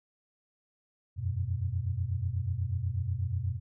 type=tone cluster; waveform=sine; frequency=86.5 / 94.7 / 122.7 Hz; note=F2 / F#2 / B2; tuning=-16 / +41 / -11 cents; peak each=-34 / -32 / -34 dBFS; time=1.16-3.6 s; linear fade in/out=50 ms; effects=none